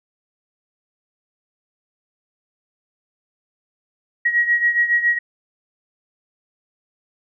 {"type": "beating tone pair", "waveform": "sine", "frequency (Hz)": [1900, 1907.2], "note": ["A#6", "A#6"], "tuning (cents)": [33, 39], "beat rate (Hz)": 7.2, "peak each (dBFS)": [-16, -21], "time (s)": [4.25, 5.19], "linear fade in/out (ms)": 10, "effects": []}